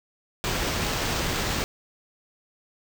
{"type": "noise with sample-and-hold", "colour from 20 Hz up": "pink", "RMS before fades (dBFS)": -27, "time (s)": [0.44, 1.64], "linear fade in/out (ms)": 0, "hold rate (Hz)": 11025, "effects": []}